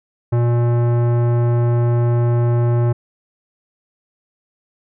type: tone with tanh clipping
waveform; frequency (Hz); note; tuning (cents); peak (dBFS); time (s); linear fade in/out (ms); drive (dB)
sine; 119.3; A#2; +41; -15; 0.32-2.93; 10; 17
effects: none